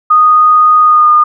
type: tone with pitch glide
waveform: sine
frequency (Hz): 1238 to 1218.1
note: D#6 to D#6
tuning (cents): -9 to -37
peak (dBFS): -3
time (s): 0.1-1.24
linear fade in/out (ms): 10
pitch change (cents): -28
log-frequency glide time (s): 0.82-1.11
effects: none